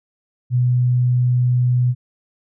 sine tone, 124.1 Hz, B2, 9 cents sharp, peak -13 dBFS, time 0.5-1.95 s, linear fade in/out 50 ms, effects none

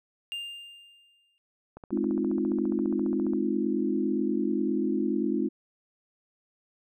triangle tone with exponential decay, 2802 Hz, F7, 5 cents sharp, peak -29 dBFS, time 0.32-1.38 s, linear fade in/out 0 ms, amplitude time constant 230 ms
click train, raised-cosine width 1 ms, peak -29 dBFS, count 24, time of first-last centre 1.77-3.335 s, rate 14.7 Hz
sine chord, F minor seventh, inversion first, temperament equal with one note detuned, 210.9 / 261.6 / 311.1 / 349.2 Hz, Ab3 / C4 / Eb4 / F4, +27 / 0 / 0 / 0 cents, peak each -30 dBFS, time 1.91-5.49 s, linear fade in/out 20 ms
effects none

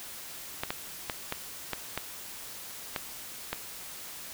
clicks, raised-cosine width 0.3 ms, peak -14 dBFS, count 8, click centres 0.635 / 0.705 / 1.098 / 1.324 / 1.733 / 1.976 / 2.962 / 3.53 s, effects white hiss -43 dBFS RMS until 4.33 s

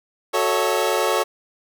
25% pulse chord, F# minor seventh, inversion none, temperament equal with one note detuned, 370 / 440 / 554.4 / 644.6 Hz, F#4 / A4 / C#5 / E5, 0 / 0 / 0 / -39 cents, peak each -21 / -19 / -19 / -23 dBFS, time 0.33-1.24 s, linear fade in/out 20 ms, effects none

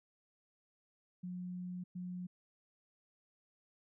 sine tone bursts at uneven times, 180 Hz, F#3, 47 cents flat, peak -40 dBFS, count 2, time 1.23-1.84 / 1.95-2.27 s, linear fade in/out 10 ms, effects none

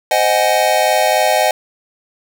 square chord, Ab dominant seventh, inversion first, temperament just, 519.1 / 623 / 747.5 / 830.6 Hz, C5 / Eb5 / Gb5 / Ab5, -14 / +2 / +17 / 0 cents, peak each -21 / -16 / -17 / -19 dBFS, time 0.11-1.51 s, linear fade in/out 2 ms, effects none

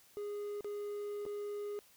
triangle tone with dropouts, 412.2 Hz, G#4, 13 cents flat, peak -36 dBFS, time 0.17-1.79 s, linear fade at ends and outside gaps 0 ms, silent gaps 0.608-0.645 / 1.253-1.263 s, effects white hiss -64 dBFS RMS until 1.96 s

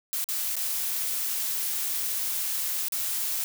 blue noise with dropouts, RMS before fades -29 dBFS, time 0.13-3.44 s, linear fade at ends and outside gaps 0 ms, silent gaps 0.242-0.288 / 0.556-0.566 / 2.884-2.922 s, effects none

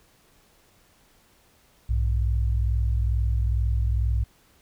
sine tone pair together, 60.82 / 103.1 Hz, B1 / G#2, -26 / -12 cents, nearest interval major sixth, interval 914 cents, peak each -21 / -27 dBFS, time 1.89-4.24 s, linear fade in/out 10 ms, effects pink hiss -60 dBFS RMS until 4.61 s

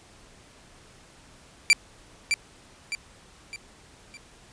sawtooth tone with echo, 2349 Hz, D7, in tune, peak -10 dBFS, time 1.7-1.73 s, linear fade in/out 0 ms, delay 610 ms, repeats 4, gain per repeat -7 dB, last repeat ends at 4.17 s, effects pink hiss -53 dBFS RMS until 4.52 s + resampled to 22050 Hz

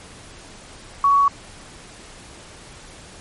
sine tone, 1122 Hz, C#6, 21 cents sharp, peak -12 dBFS, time 1.04-1.28 s, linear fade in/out 2 ms, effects pink hiss -42 dBFS RMS until 3.2 s + MP3 48 kbps

